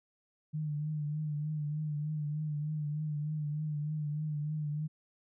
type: tone with vibrato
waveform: sine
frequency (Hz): 150.9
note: D3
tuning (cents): +47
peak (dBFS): -32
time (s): 0.53-4.88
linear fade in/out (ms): 20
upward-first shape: triangle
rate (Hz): 3.3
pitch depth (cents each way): 52
effects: none